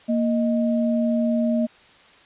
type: tone pair together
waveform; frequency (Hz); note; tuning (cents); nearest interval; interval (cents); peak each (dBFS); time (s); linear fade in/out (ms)
sine; 233.1 / 622.3; A#3 / D#5; 0 / 0; octave + perfect fourth; 1700; -19 / -25; 0.08-1.67; 20
effects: white hiss -51 dBFS RMS until 2.25 s + resampled to 8000 Hz